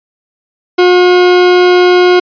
40% pulse tone, 359.6 Hz, F#4, 49 cents flat, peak -3 dBFS, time 0.78-2.2 s, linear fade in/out 10 ms, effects resampled to 11025 Hz

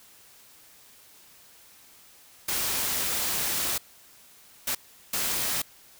white noise bursts at uneven times, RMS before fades -28 dBFS, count 3, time 2.48-3.78 / 4.67-4.75 / 5.13-5.62 s, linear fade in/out 5 ms, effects white hiss -54 dBFS RMS until 5.99 s

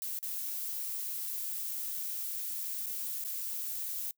violet noise with dropouts, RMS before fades -37 dBFS, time 0.02-4.11 s, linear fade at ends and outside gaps 0 ms, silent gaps 0.189-0.228 / 2.86-2.867 / 3.24-3.249 s, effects noise-tail reverb RT60 0.1 s tail -24 dB re dry

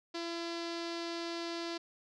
sawtooth tone with low-pass filter, 337.8 Hz, E4, 42 cents sharp, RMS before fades -39 dBFS, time 0.14-1.78 s, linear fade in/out 10 ms, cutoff 4700 Hz, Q 3.2, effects none

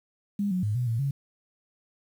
sine tone with pitch steps, 202.5 / 182.8 / 105 / 123.7 / 114.2 / 139 Hz, G#3 / F#3 / G#2 / B2 / A#2 / C#3, -43 / -21 / +19 / +3 / -35 / +5 cents, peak -24 dBFS, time 0.39-1.11 s, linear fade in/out 5 ms, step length 120 ms, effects 9-bit

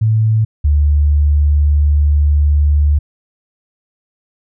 sine tone pair in turn, 110 / 73.42 Hz, A2 / D2, 0 / 0 cents, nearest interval perfect fifth, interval 700 cents, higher first, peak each -9 / -8 dBFS, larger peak second, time 0.01-0.45 / 0.64-2.99 s, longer second, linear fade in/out 10 ms, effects none

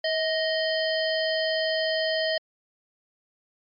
harmonic tone with a mistuned harmonic, 622.3 Hz, D#5, in tune, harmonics 1 / 3 / 5 / 7 / 8, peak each -25 / -30 / -32 / -33 / -34 dBFS, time 0.04-2.38 s, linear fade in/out 5 ms, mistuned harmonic 1, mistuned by +44 cents, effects MP3 48 kbps

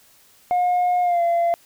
sine tone with pitch glide, 717 to 684.6 Hz, F5 to F5, +45 to -35 cents, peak -14 dBFS, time 0.51-1.54 s, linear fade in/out 0 ms, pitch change -80 cents, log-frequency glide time 1.02-1.22 s, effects tanh soft clip ceiling -15 dBFS + white hiss -54 dBFS RMS until 1.65 s

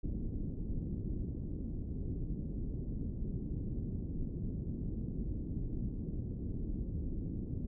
pink low-pass noise, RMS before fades -38 dBFS, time 0.03-7.67 s, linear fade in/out 10 ms, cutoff 310 Hz, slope 24 dB/octave, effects none

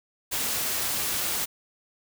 white noise, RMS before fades -28 dBFS, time 0.31-1.46 s, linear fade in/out 20 ms, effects none

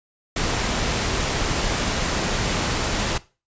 pink noise, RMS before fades -23 dBFS, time 0.36-3.18 s, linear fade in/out 5 ms, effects noise-tail reverb RT60 0.3 s tail -18 dB re dry + resampled to 16000 Hz

